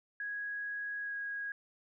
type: tone with pitch glide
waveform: sine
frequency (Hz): 1659 to 1646.6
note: G#6 to G#6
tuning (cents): -2 to -15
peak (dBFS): -36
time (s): 0.2-1.52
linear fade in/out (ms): 2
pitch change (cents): -13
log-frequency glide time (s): 1.02-1.14
effects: none